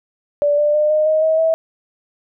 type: tone with pitch steps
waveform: sine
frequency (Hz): 582 / 592.5 / 603.2 / 614.1 / 625.2 / 636.5 / 648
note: D5 / D5 / D5 / D#5 / D#5 / D#5 / E5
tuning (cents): -16 / +15 / +46 / -23 / +8 / +39 / -30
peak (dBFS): -12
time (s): 0.42-1.54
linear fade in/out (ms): 0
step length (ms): 160
effects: none